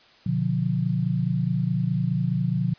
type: chord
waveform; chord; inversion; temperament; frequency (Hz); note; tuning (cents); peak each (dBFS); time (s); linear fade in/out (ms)
sine; B diminished; none; just; 123.47 / 148.16 / 177.8; B2 / D3 / F3; 0 / +16 / +31; -26 / -26 / -25; 0.26-2.74; 5
effects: white hiss -54 dBFS RMS until 2.78 s + resampled to 11025 Hz